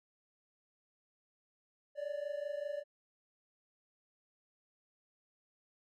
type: tone pair together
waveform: triangle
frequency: 569.8 / 595 Hz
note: C#5 / D5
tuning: +48 / +22 cents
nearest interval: minor second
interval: 74 cents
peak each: -38 / -38 dBFS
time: 1.95-2.84 s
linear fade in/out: 50 ms
effects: none